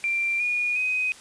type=tone with pitch steps; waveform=sine; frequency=2364 / 2443 / 2509 Hz; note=D7 / D#7 / D#7; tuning=+11 / -32 / +14 cents; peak=-22 dBFS; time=0.04-1.12 s; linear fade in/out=0 ms; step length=360 ms; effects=white hiss -47 dBFS RMS until 1.2 s + resampled to 22050 Hz